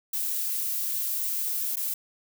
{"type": "noise with dropouts", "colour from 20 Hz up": "violet", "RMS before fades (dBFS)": -29, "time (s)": [0.13, 1.94], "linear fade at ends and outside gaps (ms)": 5, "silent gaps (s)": [1.759, 1.768], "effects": []}